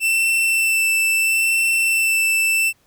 45% pulse tone with vibrato, 2670 Hz, E7, 22 cents sharp, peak -15 dBFS, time 0-2.73 s, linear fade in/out 50 ms, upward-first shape sine, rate 0.74 Hz, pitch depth 11 cents each way, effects pink hiss -60 dBFS RMS until 2.86 s

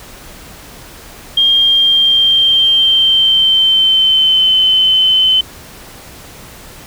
sine tone with pitch glide, 3213 to 3057 Hz, G7 to G7, +42 to -44 cents, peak -7 dBFS, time 1.37-5.41 s, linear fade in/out 5 ms, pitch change -86 cents, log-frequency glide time 1.53-4.52 s, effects pink hiss -35 dBFS RMS until 6.86 s

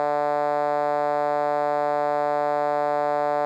5% pulse tone with band-pass filter, 146.83 Hz, D3, in tune, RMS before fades -23 dBFS, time 0-3.45 s, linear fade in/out 0 ms, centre 650 Hz, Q 3.6, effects none

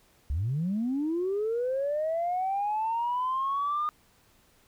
sine linear sweep, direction up, 62.3 to 1224 Hz, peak -25 dBFS, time 0.3-3.89 s, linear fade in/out 0 ms, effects tanh soft clip ceiling -22 dBFS + pink hiss -63 dBFS RMS until 4.67 s

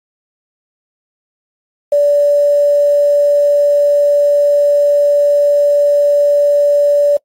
sine tone with quantisation, 579 Hz, D5, 25 cents flat, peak -7 dBFS, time 1.92-7.17 s, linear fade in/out 5 ms, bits 6, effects noise-tail reverb RT60 0.1 s tail -23 dB re dry + AAC 48 kbps

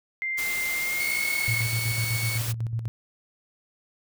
sine tone with pitch glide, 2093 to 2179 Hz, C7 to C#7, 0 to -30 cents, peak -26 dBFS, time 0.22-1.62 s, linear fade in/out 0 ms, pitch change +70 cents, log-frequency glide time 0.72-1.27 s
white noise, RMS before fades -33 dBFS, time 0.37-2.53 s, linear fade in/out 20 ms
35% pulse tone, 2217 Hz, C#7, in tune, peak -28 dBFS, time 1-2.38 s, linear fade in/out 5 ms
sine tone with tremolo, 114.4 Hz, A#2, 32 cents flat, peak -24 dBFS, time 1.48-2.88 s, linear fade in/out 0 ms, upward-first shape square, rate 8 Hz, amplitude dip 55%
effects none

